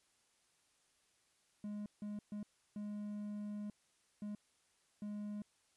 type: tone bursts at uneven times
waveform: triangle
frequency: 207.7 Hz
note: G#3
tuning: in tune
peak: -39 dBFS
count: 6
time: 1.64-1.86 / 2.02-2.19 / 2.32-2.43 / 2.76-3.7 / 4.22-4.35 / 5.02-5.42 s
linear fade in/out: 2 ms
effects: white hiss -75 dBFS RMS until 5.76 s + resampled to 24000 Hz